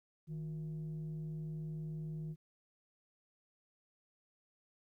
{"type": "tone with frequency modulation", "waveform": "sine", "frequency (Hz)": 156.7, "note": "D#3", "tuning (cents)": 13, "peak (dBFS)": -38, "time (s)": [0.27, 2.36], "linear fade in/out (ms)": 50, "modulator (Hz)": 200, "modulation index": 0.28, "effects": ["tanh soft clip ceiling -36 dBFS", "13-bit"]}